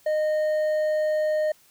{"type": "tone with hard clipping", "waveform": "triangle", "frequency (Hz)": 615, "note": "D#5", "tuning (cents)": -20, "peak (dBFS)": -22, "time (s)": [0.06, 1.52], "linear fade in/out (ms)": 5, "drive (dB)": 7, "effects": ["white hiss -58 dBFS RMS until 1.7 s"]}